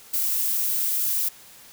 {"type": "noise", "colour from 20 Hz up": "violet", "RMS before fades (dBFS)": -24, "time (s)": [0.13, 1.29], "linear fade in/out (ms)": 10, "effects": ["white hiss -48 dBFS RMS until 1.72 s"]}